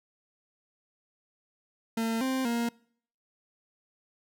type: tone with pitch steps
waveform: 40% pulse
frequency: 226.5 / 262.1 / 234.8 Hz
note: A#3 / C4 / A#3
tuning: -50 / +3 / +13 cents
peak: -26 dBFS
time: 1.97-2.69 s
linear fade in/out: 5 ms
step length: 240 ms
effects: noise-tail reverb RT60 0.6 s tail -25 dB re dry